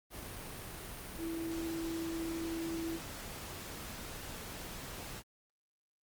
sine tone in noise, 329.6 Hz, E4, in tune, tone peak -36 dBFS, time 1.17-3 s, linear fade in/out 50 ms, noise pink, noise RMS -45 dBFS, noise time 0.1-5.23 s, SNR +6 dB, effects Opus 32 kbps

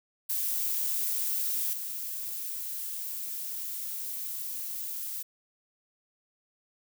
violet noise with level steps, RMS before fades -30 / -36 dBFS, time 0.29-5.23 s, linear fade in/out 10 ms, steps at 1.73 s, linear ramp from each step 2 ms, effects none

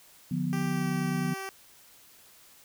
sine chord, B diminished, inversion first, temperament just, 148.16 / 177.8 / 246.9 Hz, D3 / F3 / B3, +16 / +31 / 0 cents, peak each -32 / -30 / -32 dBFS, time 0.31-1.34 s, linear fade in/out 5 ms
10% pulse tone with pitch glide, 392 to 386.4 Hz, G4 to G4, 0 to -25 cents, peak -27 dBFS, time 0.53-1.49 s, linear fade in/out 0 ms, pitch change -25 cents, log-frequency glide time 0.66-0.86 s
effects white hiss -56 dBFS RMS until 2.64 s

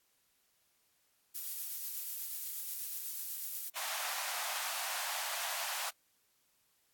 violet noise with tremolo, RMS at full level -38 dBFS, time 1.34-3.7 s, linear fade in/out 20 ms, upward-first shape sine, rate 8.2 Hz, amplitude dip 25%
pink high-pass noise, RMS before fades -38 dBFS, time 3.75-5.91 s, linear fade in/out 20 ms, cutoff 670 Hz, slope 48 dB/octave
effects white hiss -74 dBFS RMS until 6.93 s + AAC 64 kbps

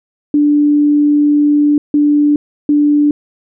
sine tone bursts at uneven times, 293.7 Hz, D4, in tune, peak -7 dBFS, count 3, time 0.34-1.78 / 1.94-2.36 / 2.69-3.11 s, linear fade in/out 2 ms, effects none

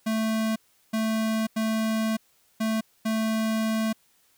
square tone bursts at uneven times, 220.7 Hz, A3, 5 cents sharp, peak -24 dBFS, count 5, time 0.06-0.56 / 0.93-1.47 / 1.56-2.17 / 2.6-2.81 / 3.05-3.93 s, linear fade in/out 10 ms, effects white hiss -64 dBFS RMS until 4.37 s

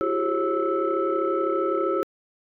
sine tone cluster, 337.3 / 372.9 / 405.1 / 540 / 1311 Hz, E4 / F#4 / G#4 / C#5 / E6, +40 / +14 / -43 / -45 / -10 cents, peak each -27 dBFS, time 0.01-2.03 s, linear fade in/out 0 ms, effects tanh soft clip ceiling -14 dBFS

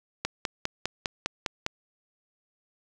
click train, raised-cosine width 0.2 ms, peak -10 dBFS, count 8, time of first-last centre 0.25-1.664 s, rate 4.95 Hz, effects none

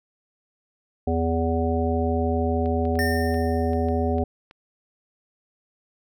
harmonic tone, 82.41 Hz, E2, in tune, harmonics 1 / 3 / 5 / 7 / 9, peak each -24 / -26 / -27 / -30 / -29 dBFS, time 1.07-4.24 s, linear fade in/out 5 ms
clicks, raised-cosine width 0.3 ms, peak -30 dBFS, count 8, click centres 2.659 / 2.853 / 2.955 / 3.343 / 3.733 / 3.886 / 4.183 / 4.511 s
square tone with exponential decay, 1813 Hz, A#6, 49 cents flat, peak -24 dBFS, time 2.99-4.14 s, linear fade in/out 0 ms, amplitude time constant 250 ms
effects none

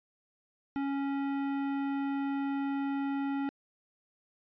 sine tone with hard clipping, 277.2 Hz, C#4, in tune, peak -32 dBFS, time 0.76-3.49 s, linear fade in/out 0 ms, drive 14 dB, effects resampled to 11025 Hz

